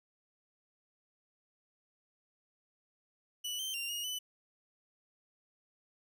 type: tone with pitch steps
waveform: sawtooth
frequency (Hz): 2961 / 3113 / 2778 / 2866 / 2996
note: F#7 / G7 / F7 / F7 / F#7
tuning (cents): +1 / -13 / -10 / +44 / +21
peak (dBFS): -33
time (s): 3.44-4.19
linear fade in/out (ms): 10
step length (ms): 150
effects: none